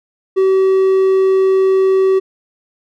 triangle tone, 381.7 Hz, G4, 46 cents flat, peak -7 dBFS, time 0.36-2.2 s, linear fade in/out 20 ms, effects none

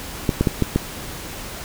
clicks, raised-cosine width 3 ms, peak -3 dBFS, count 5, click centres 0.292 / 0.41 / 0.472 / 0.623 / 0.76 s, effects pink hiss -33 dBFS RMS until 1.64 s

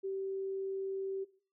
sine tone, 386.8 Hz, G4, 23 cents flat, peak -34 dBFS, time 0.03-1.25 s, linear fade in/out 20 ms, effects noise-tail reverb RT60 0.4 s tail -17 dB re dry

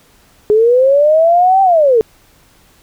sine linear two-way sweep, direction up then down, 414.7 to 784 to 427.7 Hz, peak -6 dBFS, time 0.5-2.01 s, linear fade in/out 0 ms, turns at 1.62 s, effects pink hiss -49 dBFS RMS until 2.82 s

